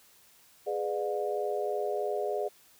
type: chord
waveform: sine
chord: G# diminished seventh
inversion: none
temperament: just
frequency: 415.3 / 498.4 / 598 / 717.6 Hz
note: G#4 / B4 / D5 / F5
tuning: 0 / +16 / +31 / +47 cents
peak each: -32 / -37 / -34 / -36 dBFS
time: 0.66-2.49 s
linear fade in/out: 20 ms
effects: white hiss -60 dBFS RMS until 2.79 s